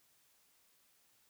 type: silence
effects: white hiss -71 dBFS RMS until 1.29 s